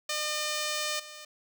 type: tone with level steps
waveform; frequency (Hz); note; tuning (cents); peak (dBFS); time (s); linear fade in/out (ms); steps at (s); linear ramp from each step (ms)
5% pulse; 605; D#5; -49; -18 / -32; 0.09-1.25; 5; 0.99; 10
effects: none